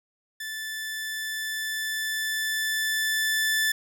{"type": "tone with level ramp", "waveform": "sawtooth", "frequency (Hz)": 1755, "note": "A6", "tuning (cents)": -5, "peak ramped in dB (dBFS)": [-29, -18], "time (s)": [0.4, 3.72], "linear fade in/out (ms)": 5, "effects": []}